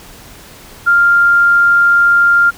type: tone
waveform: sine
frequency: 1396.9 Hz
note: F6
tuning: in tune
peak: -6 dBFS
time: 0.86-2.51 s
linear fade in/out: 20 ms
effects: pink hiss -37 dBFS RMS until 2.57 s